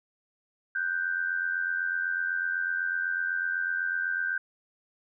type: tone pair together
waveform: sine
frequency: 1480 / 1568 Hz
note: F#6 / G6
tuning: 0 / 0 cents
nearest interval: minor second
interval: 100 cents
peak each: -32 / -28 dBFS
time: 0.75-4.38 s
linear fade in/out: 5 ms
effects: none